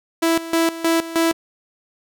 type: tone with tremolo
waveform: sawtooth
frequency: 330 Hz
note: E4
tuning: 2 cents sharp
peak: -11 dBFS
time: 0.22-1.33 s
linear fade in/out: 10 ms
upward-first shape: square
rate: 3.2 Hz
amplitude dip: 80%
effects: none